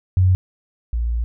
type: tone pair in turn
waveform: sine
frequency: 92.5 / 58.03 Hz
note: F#2 / A#1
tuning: 0 / -7 cents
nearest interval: minor sixth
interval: 807 cents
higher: first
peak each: -11 / -18 dBFS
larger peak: first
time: 0.17-0.35 / 0.93-1.24 s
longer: second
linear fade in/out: 0 ms
effects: none